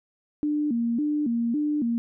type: tone with vibrato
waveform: sine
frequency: 263.8 Hz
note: C4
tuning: 14 cents sharp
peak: -22 dBFS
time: 0.43-1.98 s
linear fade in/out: 0 ms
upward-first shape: square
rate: 1.8 Hz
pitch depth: 210 cents each way
effects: none